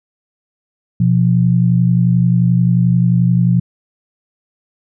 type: tone pair together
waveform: sine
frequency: 123.62 / 175 Hz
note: B2 / F3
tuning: +2 / +4 cents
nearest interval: tritone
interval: 602 cents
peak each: -12 dBFS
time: 1-3.6 s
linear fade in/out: 5 ms
effects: none